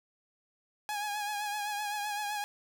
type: tone with vibrato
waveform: sawtooth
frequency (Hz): 830.6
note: G#5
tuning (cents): 0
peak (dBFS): -29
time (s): 0.89-2.44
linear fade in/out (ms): 0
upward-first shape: triangle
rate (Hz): 7.8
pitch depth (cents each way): 48
effects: none